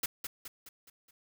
white noise with echo, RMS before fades -32 dBFS, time 0.03-0.06 s, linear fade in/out 5 ms, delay 210 ms, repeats 5, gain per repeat -6 dB, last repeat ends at 1.11 s, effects none

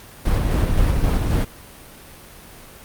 brown noise with tremolo, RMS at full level -17 dBFS, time 0.25-1.45 s, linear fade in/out 10 ms, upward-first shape square, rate 3.8 Hz, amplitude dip 25%, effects pink hiss -42 dBFS RMS until 2.84 s + Opus 48 kbps

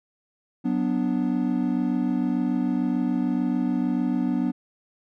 triangle chord, B minor, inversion second, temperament equal, 185 / 246.9 / 293.7 Hz, F#3 / B3 / D4, 0 / 0 / 0 cents, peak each -26 / -22 / -25 dBFS, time 0.64-4.52 s, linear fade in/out 20 ms, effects none

